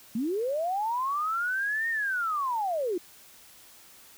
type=linear two-way sweep; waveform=sine; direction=up then down; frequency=207.7 to 1860 to 326.6 Hz; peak=-26 dBFS; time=0.15-2.98 s; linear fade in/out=5 ms; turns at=1.89 s; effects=white hiss -53 dBFS RMS until 4.17 s